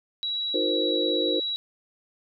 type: tone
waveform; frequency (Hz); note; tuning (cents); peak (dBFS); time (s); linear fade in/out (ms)
sine; 3895; B7; -25; -26; 0.23-1.56; 0
type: chord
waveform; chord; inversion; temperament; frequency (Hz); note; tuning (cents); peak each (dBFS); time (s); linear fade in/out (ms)
sine; C half-diminished seventh; first; equal with one note detuned; 311.1 / 360.7 / 466.2 / 523.3; Eb4 / Gb4 / Bb4 / C5; 0 / -44 / 0 / 0; -29; 0.54-1.4; 5
effects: none